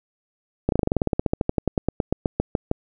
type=slowing click train; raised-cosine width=2 ms; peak=-6 dBFS; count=26; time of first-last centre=0.69-2.714 s; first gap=32 ms; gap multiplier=1.07; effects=none